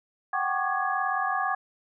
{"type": "tone cluster", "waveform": "sine", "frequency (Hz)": [745, 783, 1109, 1195, 1671], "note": ["F#5", "G5", "C#6", "D6", "G#6"], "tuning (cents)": [12, -2, 0, 30, 10], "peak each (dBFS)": -31, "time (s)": [0.33, 1.55], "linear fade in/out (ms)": 5, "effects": []}